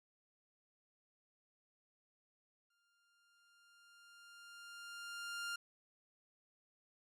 sawtooth tone with exponential growth, 1400 Hz, F6, 4 cents sharp, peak -36 dBFS, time 2.7-5.56 s, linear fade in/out 5 ms, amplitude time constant 620 ms, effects low-pass 11000 Hz 12 dB/octave

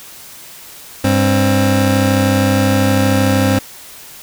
25% pulse tone pair together, 99.3 / 265.1 Hz, G2 / C4, +23 / +23 cents, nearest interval octave + perfect fourth, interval 1700 cents, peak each -10 dBFS, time 1.04-3.59 s, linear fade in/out 5 ms, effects white hiss -36 dBFS RMS until 4.22 s

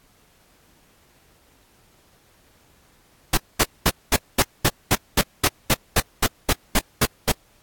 pink noise bursts, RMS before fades -17 dBFS, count 16, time 3.33-7.318 s, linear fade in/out 5 ms, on 43 ms, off 220 ms, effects pink hiss -58 dBFS RMS until 7.62 s + AAC 64 kbps

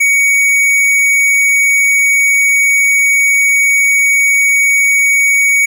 triangle tone with hard clipping, 2243 Hz, C#7, 20 cents sharp, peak -9 dBFS, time 0-5.66 s, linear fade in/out 10 ms, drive 16 dB, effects none

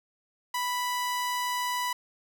sawtooth tone, 987.8 Hz, B5, in tune, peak -24 dBFS, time 0.54-1.93 s, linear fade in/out 5 ms, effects none

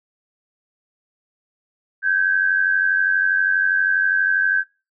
sine tone pair together, 1553.6 / 1646 Hz, G6 / G#6, -16 / -16 cents, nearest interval minor second, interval 100 cents, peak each -17 / -21 dBFS, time 2.02-4.64 s, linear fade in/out 50 ms, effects noise-tail reverb RT60 0.3 s tail -23 dB re dry

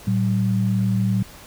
sine tone pair together, 113.51 / 190.9 Hz, A#2 / G3, -46 / -46 cents, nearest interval major sixth, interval 900 cents, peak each -20 dBFS, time 0.07-1.23 s, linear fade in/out 5 ms, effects pink hiss -43 dBFS RMS until 1.46 s

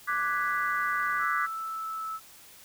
sine chord, G# half-diminished seventh, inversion second, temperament equal, 1174.7 / 1480 / 1661.2 / 1975.5 Hz, D6 / F#6 / G#6 / B6, 0 / 0 / 0 / 0 cents, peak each -29 / -31 / -34 / -34 dBFS, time 0.07-1.47 s, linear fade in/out 20 ms
click train, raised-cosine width 0.5 ms, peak -34 dBFS, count 82, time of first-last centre 0.1-1.239 s, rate 71.1 Hz
sine tone with pitch glide, 1318.5 to 1308.6 Hz, E6 to E6, 0 to -13 cents, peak -32 dBFS, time 1.18-2.2 s, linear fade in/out 50 ms, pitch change -13 cents, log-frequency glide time 1.57-2.06 s
effects white hiss -52 dBFS RMS until 2.64 s

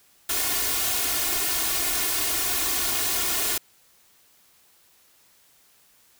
white noise with comb filter, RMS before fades -25 dBFS, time 0.29-3.58 s, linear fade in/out 5 ms, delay 2.8 ms, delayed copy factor +0.95, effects white hiss -59 dBFS RMS until 6.19 s

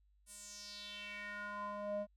square tone with band-pass filter sweep, 205.9 Hz, G#3, 15 cents flat, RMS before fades -45 dBFS, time 0.26-2.07 s, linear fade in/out 50 ms, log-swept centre 9700 to 510 Hz, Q 3.9, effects added 50 Hz sine -68 dBFS peak until 2.16 s

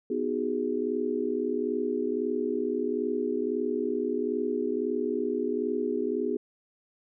sine chord, G# minor seventh, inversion first, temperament just, 249.2 / 311.5 / 373.8 / 415.3 Hz, B3 / D#4 / F#4 / G#4, +16 / +2 / +18 / 0 cents, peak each -32 / -33 / -32 / -30 dBFS, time 0.1-6.37 s, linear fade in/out 5 ms, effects none

